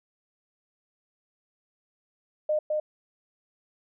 sine tone with echo, 610 Hz, D#5, 34 cents flat, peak -22 dBFS, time 2.49-2.59 s, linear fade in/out 5 ms, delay 210 ms, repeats 1, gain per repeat -2 dB, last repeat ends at 2.8 s, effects none

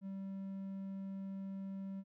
triangle tone, 193.9 Hz, G3, 19 cents flat, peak -39 dBFS, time 0.01-2.04 s, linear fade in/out 50 ms, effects none

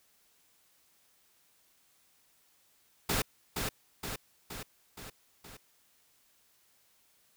pink noise with echo, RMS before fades -30 dBFS, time 3.09-3.22 s, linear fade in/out 5 ms, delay 470 ms, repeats 5, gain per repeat -4 dB, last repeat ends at 5.57 s, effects white hiss -68 dBFS RMS until 7.36 s

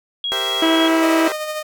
sine tone, 3300 Hz, G#7, 12 cents flat, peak -20 dBFS, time 0.24-0.88 s, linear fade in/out 2 ms
15% pulse chord, C dominant seventh, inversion second, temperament equal, 392 / 466.2 / 523.3 / 659.3 Hz, G4 / Bb4 / C5 / E5, 0 / 0 / 0 / 0 cents, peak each -21 / -24 / -23 / -22 dBFS, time 0.32-1.32 s, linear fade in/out 0 ms
harmonic tone, 324.9 Hz, E4, 25 cents flat, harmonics 1 / 2 / 3 / 4 / 5 / 6 / 7 / 8 / 9, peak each -15 / -21 / -25 / -27 / -29 / -31 / -32 / -33 / -34 dBFS, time 0.62-1.28 s, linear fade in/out 5 ms
sawtooth tone with tremolo, 614 Hz, D#5, 23 cents flat, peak -18 dBFS, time 1.02-1.63 s, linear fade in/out 10 ms, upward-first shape sine, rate 13 Hz, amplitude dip 40%
effects none

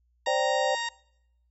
harmonic tone, 932.3 Hz, A#5, in tune, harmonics 1 / 2 / 3 / 4 / 5 / 6 / 7 / 8, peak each -33 / -33 / -39 / -36 / -42 / -44 / -50 / -42 dBFS, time 0.26-0.89 s, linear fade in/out 5 ms
sine chord, C suspended second, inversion none, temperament equal, 523.3 / 587.3 / 784 Hz, C5 / D5 / G5, 0 / 0 / 0 cents, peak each -28 dBFS, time 0.27-0.75 s, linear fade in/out 2 ms
effects noise-tail reverb RT60 0.8 s tail -24 dB re dry + added 60 Hz sine -65 dBFS peak until 1.5 s

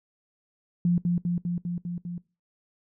sine tone with echo, 174.5 Hz, F3, 1 cent flat, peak -19 dBFS, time 0.85-0.98 s, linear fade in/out 2 ms, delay 200 ms, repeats 6, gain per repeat -2 dB, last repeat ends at 2.18 s, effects noise-tail reverb RT60 0.3 s tail -22 dB re dry

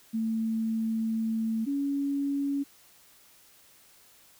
sine tone pair in turn, 223.3 / 280.5 Hz, A3 / C#4, +26 / +21 cents, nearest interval major third, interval 395 cents, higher second, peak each -26 dBFS, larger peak neither, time 0.13-1.66 / 1.66-2.64 s, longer first, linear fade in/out 20 ms, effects white hiss -58 dBFS RMS until 4.39 s

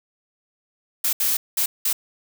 blue noise bursts at uneven times, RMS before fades -21 dBFS, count 4, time 1.04-1.13 / 1.2-1.37 / 1.57-1.66 / 1.85-1.93 s, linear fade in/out 5 ms, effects none

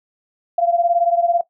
sine beating tone pair, 684 / 702 Hz, F5 / F5, -36 / +9 cents, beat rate 18 Hz, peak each -16 / -19 dBFS, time 0.58-1.41 s, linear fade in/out 5 ms, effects noise-tail reverb RT60 0.1 s tail -17 dB re dry

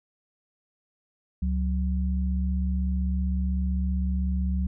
sine tone pair together, 69.3 / 185.01 Hz, C#2 / F#3, 0 / 0 cents, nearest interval octave + perfect fourth, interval 1700 cents, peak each -24 / -29 dBFS, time 1.42-4.67 s, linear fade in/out 5 ms, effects none

